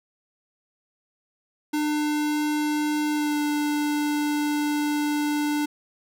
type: tone with pitch glide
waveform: square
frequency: 299.9 to 295.9 Hz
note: D4 to D4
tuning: +36 to +13 cents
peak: -23 dBFS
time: 1.73-5.66 s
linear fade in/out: 10 ms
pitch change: -23 cents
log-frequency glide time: 3.11-3.39 s
effects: none